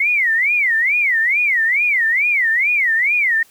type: tone with vibrato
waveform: sine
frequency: 2093 Hz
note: C7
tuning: in tune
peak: -13 dBFS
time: 0-3.43 s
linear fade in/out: 5 ms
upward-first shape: sine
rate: 2.3 Hz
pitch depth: 280 cents each way
effects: white hiss -51 dBFS RMS until 3.5 s